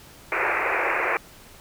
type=band-pass noise; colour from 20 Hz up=white; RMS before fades=-24 dBFS; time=0.32-1.17 s; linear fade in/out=0 ms; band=330 to 2500 Hz; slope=96 dB/octave; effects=pink hiss -48 dBFS RMS until 1.6 s